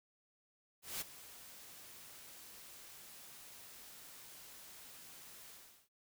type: noise with ADSR envelope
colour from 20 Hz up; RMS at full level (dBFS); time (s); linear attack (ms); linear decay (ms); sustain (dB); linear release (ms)
white; -40; 0.82-5.89; 190; 18; -15; 390
effects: none